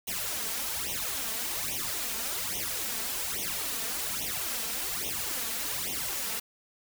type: noise with flanger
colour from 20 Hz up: white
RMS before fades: -33 dBFS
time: 0.07-6.4 s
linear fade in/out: 10 ms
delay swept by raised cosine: 0.32 to 4.52 ms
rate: 1.2 Hz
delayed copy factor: +0.95
effects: none